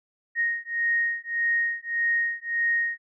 sine beating tone pair, 1864.7 / 1866.4 Hz, A#6 / A#6, 0 / +2 cents, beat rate 1.7 Hz, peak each -26 / -26 dBFS, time 0.35-2.98 s, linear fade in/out 50 ms, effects none

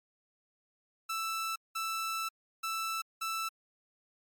sawtooth tone bursts at uneven times, 1323 Hz, E6, 6 cents sharp, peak -29 dBFS, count 4, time 1.09-1.56 / 1.75-2.29 / 2.63-3.02 / 3.21-3.49 s, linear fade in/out 10 ms, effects MP3 96 kbps

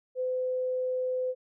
sine tone, 509 Hz, C5, 48 cents flat, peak -27 dBFS, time 0.15-1.35 s, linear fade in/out 50 ms, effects none

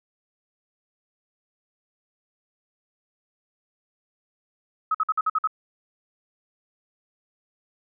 sine tone bursts, 1276 Hz, D#6, 43 cents sharp, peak -19 dBFS, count 7, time 4.91-5.474 s, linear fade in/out 5 ms, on 36 ms, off 52 ms, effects none

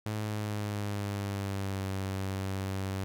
sawtooth tone with pitch glide, 106.9 to 96.34 Hz, A2 to G2, -49 to -30 cents, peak -28 dBFS, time 0.06-3.04 s, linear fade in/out 0 ms, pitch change -181 cents, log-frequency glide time 0.16-1.88 s, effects none

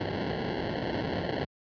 blue noise with sample-and-hold, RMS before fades -31 dBFS, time 0-1.45 s, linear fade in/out 10 ms, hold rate 1225 Hz, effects high-pass 80 Hz 12 dB/octave + resampled to 11025 Hz

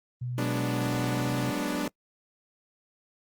sine tone with pitch glide, 123.47 to 127.97 Hz, B2 to C3, 0 to -38 cents, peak -30 dBFS, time 0.21-1.51 s, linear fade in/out 10 ms, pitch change +62 cents, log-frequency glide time 1-1.35 s
sawtooth chord, G# half-diminished seventh, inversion third, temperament equal, 185 / 207.7 / 246.9 / 293.7 Hz, F#3 / G#3 / B3 / D4, 0 / 0 / 0 / 0 cents, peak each -32 / -32 / -30 / -27 dBFS, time 0.38-1.88 s, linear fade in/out 2 ms
effects noise-tail reverb RT60 0.1 s tail -26 dB re dry + Opus 24 kbps

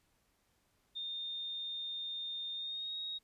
sine tone with pitch glide, 3641 to 3767 Hz, A#7 to A#7, -41 to +17 cents, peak -38 dBFS, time 0.95-3.19 s, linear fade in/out 20 ms, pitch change +58 cents, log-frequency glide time 2.54-2.96 s, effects pink hiss -75 dBFS RMS until 3.23 s + resampled to 32000 Hz

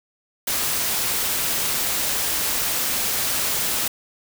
white noise, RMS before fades -23 dBFS, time 0.47-3.88 s, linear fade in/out 5 ms, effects none

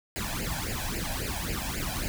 pink noise with flanger, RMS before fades -32 dBFS, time 0.16-2.08 s, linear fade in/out 0 ms, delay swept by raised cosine 0.41 to 1.26 ms, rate 3.7 Hz, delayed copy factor +0.85, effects none

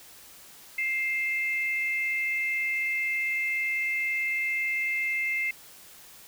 sine tone pair together, 2106 / 2630 Hz, C7 / E7, +11 / -5 cents, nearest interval major third, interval 384 cents, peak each -26 / -34 dBFS, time 0.78-5.51 s, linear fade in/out 5 ms, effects white hiss -50 dBFS RMS until 6.27 s

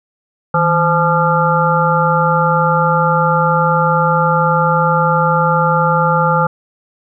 harmonic tone with a mistuned harmonic, 172.2 Hz, F3, 24 cents flat, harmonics 1 / 3 / 5 / 7 / 8, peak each -16 / -17 / -16 / -17 / -17 dBFS, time 0.54-6.47 s, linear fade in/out 5 ms, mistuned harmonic 1, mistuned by -130 cents, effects none

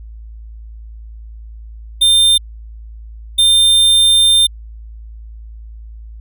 square tone bursts at uneven times, 3600 Hz, A7, 39 cents sharp, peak -8 dBFS, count 2, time 2.01-2.38 / 3.38-4.47 s, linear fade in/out 10 ms, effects added 55 Hz sine -30 dBFS peak until 6.2 s

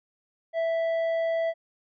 triangle tone with tanh clipping, 659.3 Hz, E5, in tune, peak -25 dBFS, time 0.53-1.54 s, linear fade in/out 50 ms, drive 11 dB, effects none

